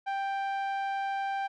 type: tone with low-pass filter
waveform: sawtooth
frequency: 786 Hz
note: G5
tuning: 4 cents sharp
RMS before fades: -32 dBFS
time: 0.06-1.48 s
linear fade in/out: 20 ms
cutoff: 1900 Hz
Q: 0.55
effects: none